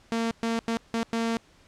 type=tone bursts at uneven times; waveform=sawtooth; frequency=228.9 Hz; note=A#3; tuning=31 cents flat; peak=-21 dBFS; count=5; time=0.12-0.31 / 0.43-0.59 / 0.68-0.77 / 0.94-1.03 / 1.13-1.37 s; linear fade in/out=0 ms; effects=pink hiss -58 dBFS RMS until 1.67 s + low-pass 7000 Hz 12 dB/octave